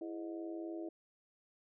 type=harmonic tone with a mistuned harmonic; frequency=103.1 Hz; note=G#2; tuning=12 cents flat; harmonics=3 / 4 / 5 / 6 / 7; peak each=-41 / -50 / -56 / -49 / -57 dBFS; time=0.01-0.89 s; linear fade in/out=5 ms; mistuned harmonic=3; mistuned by=+120 cents; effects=none